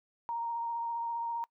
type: tone with vibrato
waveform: sine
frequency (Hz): 932.3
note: A#5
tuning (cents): 0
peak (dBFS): -32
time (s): 0.29-1.44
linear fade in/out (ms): 0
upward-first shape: sine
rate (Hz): 15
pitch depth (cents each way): 16
effects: noise-tail reverb RT60 0.1 s tail -24 dB re dry